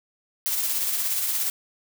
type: noise with tremolo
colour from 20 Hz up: blue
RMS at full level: -24 dBFS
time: 0.46-1.5 s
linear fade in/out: 0 ms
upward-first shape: sine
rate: 17 Hz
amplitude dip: 35%
effects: none